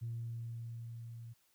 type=tone with level ramp; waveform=sine; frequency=116.3 Hz; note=A#2; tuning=4 cents flat; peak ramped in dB=-36 to -46 dBFS; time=0.01-1.34 s; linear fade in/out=20 ms; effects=tanh soft clip ceiling -33 dBFS + white hiss -73 dBFS RMS until 1.54 s

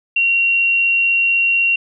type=tone; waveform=sine; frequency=2748 Hz; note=F7; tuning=29 cents flat; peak=-12 dBFS; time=0.16-1.76 s; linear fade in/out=5 ms; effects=none

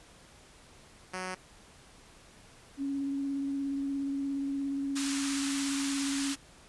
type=tone; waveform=5% pulse; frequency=185 Hz; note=F#3; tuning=in tune; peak=-24 dBFS; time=1.13-1.35 s; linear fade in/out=10 ms
type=tone with vibrato; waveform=sine; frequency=277.2 Hz; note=C#4; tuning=in tune; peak=-30 dBFS; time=2.77-6.36 s; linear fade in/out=50 ms; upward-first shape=sine; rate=17 Hz; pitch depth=16 cents each way
type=band-pass noise; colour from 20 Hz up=white; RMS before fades=-37 dBFS; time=4.95-6.36 s; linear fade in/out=20 ms; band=950 to 9400 Hz; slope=24 dB/octave
effects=pink hiss -56 dBFS RMS until 6.68 s + resampled to 24000 Hz

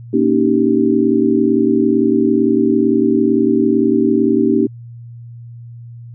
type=chord; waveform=sine; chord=Eb dominant seventh; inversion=second; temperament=just; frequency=233.3 / 280 / 311.1 / 388.9 Hz; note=Bb3 / Db4 / Eb4 / G4; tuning=+2 / +18 / 0 / -14 cents; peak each=-16 dBFS; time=0.13-4.67 s; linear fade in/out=10 ms; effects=added 118 Hz sine -31 dBFS peak until 6.14 s

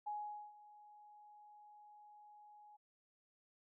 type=tone with ADSR envelope; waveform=sine; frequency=836 Hz; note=G#5; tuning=11 cents sharp; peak=-39 dBFS; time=0.06-2.77 s; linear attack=14 ms; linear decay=450 ms; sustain=-19 dB; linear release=14 ms; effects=none

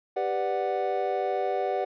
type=chord; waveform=triangle; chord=G major seventh; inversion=none; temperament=equal; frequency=392 / 493.9 / 587.3 / 740 Hz; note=G4 / B4 / D5 / F#5; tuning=0 / 0 / 0 / 0 cents; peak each=-29 / -30 / -30 / -27 dBFS; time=0.16-1.85 s; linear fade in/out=10 ms; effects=resampled to 11025 Hz

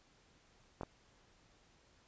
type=clicks; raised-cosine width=1 ms; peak=-27 dBFS; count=2; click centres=0.811 / 0.833 s; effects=pink hiss -68 dBFS RMS until 2.07 s + resampled to 16000 Hz

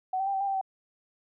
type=tone with pitch steps; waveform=sine; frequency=750 / 774 / 792 / 771 / 797 / 781 / 767 Hz; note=F#5 / G5 / G5 / G5 / G5 / G5 / G5; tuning=+23 / -22 / +18 / -29 / +28 / -7 / -38 cents; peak=-26 dBFS; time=0.13-0.613 s; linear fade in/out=5 ms; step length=69 ms; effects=none

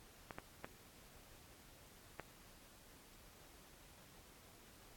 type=clicks; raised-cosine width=0.5 ms; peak=-30 dBFS; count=4; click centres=0.308 / 0.385 / 0.645 / 2.197 s; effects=pink hiss -62 dBFS RMS until 4.96 s + AAC 64 kbps

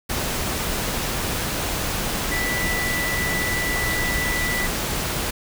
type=tone in noise; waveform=sine; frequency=1975.5 Hz; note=B6; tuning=in tune; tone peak=-24 dBFS; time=2.31-4.67 s; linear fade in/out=10 ms; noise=pink; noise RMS=-25 dBFS; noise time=0.09-5.31 s; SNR=-2 dB; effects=none

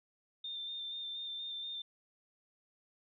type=tone with vibrato; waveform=sine; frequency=3600 Hz; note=A7; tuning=39 cents sharp; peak=-39 dBFS; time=0.44-1.82 s; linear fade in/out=5 ms; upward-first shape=square; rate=4.2 Hz; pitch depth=17 cents each way; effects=none

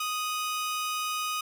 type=tone pair together; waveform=sawtooth; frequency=1244.5 / 2960 Hz; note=D#6 / F#7; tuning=0 / 0 cents; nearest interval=octave + minor third; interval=1500 cents; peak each=-26 / -34 dBFS; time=0-1.41 s; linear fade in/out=5 ms; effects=none

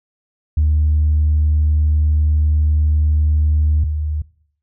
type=tone pair in turn; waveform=sine; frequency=76 / 76 Hz; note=D#2 / D#2; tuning=-40 / -40 cents; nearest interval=unison; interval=0 cents; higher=neither; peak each=-10 / -17 dBFS; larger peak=first; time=0.57-3.84 / 3.84-4.22 s; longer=first; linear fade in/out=5 ms; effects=noise-tail reverb RT60 0.6 s tail -21 dB re dry + tanh soft clip ceiling -8 dBFS

